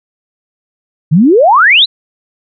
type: exponential sweep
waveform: sine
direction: up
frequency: 140 to 4186 Hz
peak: -3 dBFS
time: 1.11-1.86 s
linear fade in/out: 20 ms
effects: none